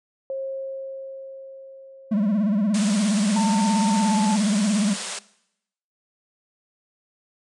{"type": "tone with exponential decay", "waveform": "sine", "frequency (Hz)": 537, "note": "C5", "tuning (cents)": 45, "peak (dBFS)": -25, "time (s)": [0.3, 4.08], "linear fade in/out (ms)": 1, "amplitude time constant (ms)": 820}
{"type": "tone with vibrato", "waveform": "triangle", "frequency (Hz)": 207.7, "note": "G#3", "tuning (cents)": 0, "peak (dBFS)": -16, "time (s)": [2.11, 4.94], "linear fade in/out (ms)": 10, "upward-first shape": "sine", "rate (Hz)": 17, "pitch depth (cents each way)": 130}
{"type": "band-pass noise", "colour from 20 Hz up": "white", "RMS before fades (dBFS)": -32, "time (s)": [2.74, 5.19], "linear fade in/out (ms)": 5, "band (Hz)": [370, 9600], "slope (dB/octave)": 96}
{"type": "tone with pitch glide", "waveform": "sine", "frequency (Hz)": [902, 870.3], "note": ["A5", "A5"], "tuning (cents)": [43, -19], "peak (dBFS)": -24, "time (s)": [3.36, 4.36], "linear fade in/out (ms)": 5, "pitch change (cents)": -62, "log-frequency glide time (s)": [3.98, 4.18]}
{"effects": ["noise-tail reverb RT60 0.8 s tail -20 dB re dry"]}